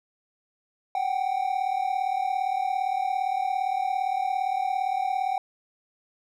triangle tone pair together, 746.5 / 784 Hz, F#5 / G5, +15 / 0 cents, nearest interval minor second, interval 85 cents, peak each -25 dBFS, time 0.95-5.38 s, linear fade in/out 2 ms, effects none

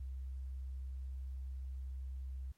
sine tone, 65.41 Hz, C2, in tune, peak -40 dBFS, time 0-2.52 s, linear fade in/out 5 ms, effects pink hiss -75 dBFS RMS until 2.57 s + MP3 64 kbps

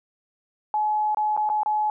sine tone with dropouts, 850 Hz, G#5, 40 cents sharp, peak -20 dBFS, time 0.74-1.9 s, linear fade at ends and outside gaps 1 ms, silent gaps 1.147-1.171 / 1.366-1.375 / 1.491-1.499 / 1.633-1.66 s, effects none

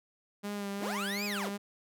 sawtooth tone with vibrato, 202.1 Hz, G#3, 47 cents flat, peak -31 dBFS, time 0.43-1.58 s, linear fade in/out 20 ms, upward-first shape sine, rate 2.7 Hz, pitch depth 27 cents each way
25% pulse linear two-way sweep, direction up then down, 98 to 2564 to 98 Hz, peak -31 dBFS, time 0.79-1.51 s, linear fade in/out 50 ms, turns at 1.25 s
effects none

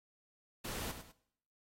pink noise with echo, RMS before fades -42 dBFS, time 0.64-0.92 s, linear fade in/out 10 ms, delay 100 ms, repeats 2, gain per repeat -9 dB, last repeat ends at 1.12 s, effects noise-tail reverb RT60 0.7 s tail -19 dB re dry + AAC 48 kbps

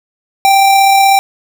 square tone with amplitude modulation, 784 Hz, G5, in tune, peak -5 dBFS, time 0.45-1.19 s, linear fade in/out 0 ms, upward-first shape sine, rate 36.2 Hz, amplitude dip 25%, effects none

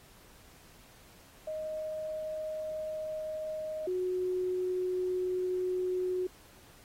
sine tone pair in turn, 623 / 366.4 Hz, D#5 / F#4, +2 / -17 cents, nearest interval major sixth, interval 919 cents, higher first, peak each -34 / -29 dBFS, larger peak second, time 1.47-3.87 / 3.87-6.27 s, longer neither, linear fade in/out 5 ms, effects pink hiss -58 dBFS RMS until 6.84 s + AAC 48 kbps

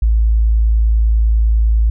sine tone, 55 Hz, A1, in tune, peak -9 dBFS, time 0.02-1.9 s, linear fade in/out 5 ms, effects none

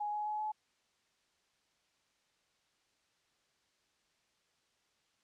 sine tone with pitch steps, 833 / 840.2 / 847.6 / 854.9 Hz, G#5 / G#5 / G#5 / G#5, +5 / +20 / +35 / +50 cents, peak -34 dBFS, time 0-0.52 s, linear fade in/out 10 ms, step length 130 ms, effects white hiss -75 dBFS RMS until 5.23 s + low-pass 6000 Hz 12 dB/octave

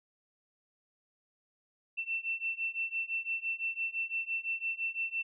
sine beating tone pair, 2684 / 2689.9 Hz, E7 / E7, +31 / +34 cents, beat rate 5.9 Hz, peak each -36 / -35 dBFS, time 1.97-5.23 s, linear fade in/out 20 ms, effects none

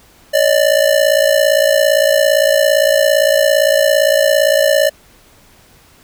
square ring-modulated tone, 592 Hz, D5, 14 cents sharp, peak -7 dBFS, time 0.33-4.9 s, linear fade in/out 20 ms, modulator 28.8 Hz, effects pink hiss -47 dBFS RMS until 6.03 s

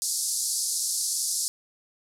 white band-pass noise, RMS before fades -28 dBFS, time 0.02-1.48 s, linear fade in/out 0 ms, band 4500 to 11000 Hz, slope 48 dB/octave, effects none

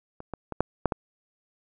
clicks, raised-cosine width 1 ms, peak -26 / -19 / -19 / -7 / -7 / -12 dBFS, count 6, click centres 0.204 / 0.337 / 0.523 / 0.606 / 0.857 / 0.922 s, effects none

